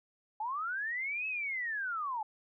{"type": "linear two-way sweep", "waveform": "sine", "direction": "up then down", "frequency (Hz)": [828, 2603, 828], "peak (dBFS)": -33, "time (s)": [0.4, 2.23], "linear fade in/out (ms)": 5, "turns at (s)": 1.27, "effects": []}